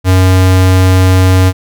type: tone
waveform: square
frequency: 93 Hz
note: F#2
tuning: 9 cents sharp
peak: -5 dBFS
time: 0.04-1.53 s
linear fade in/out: 50 ms
effects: none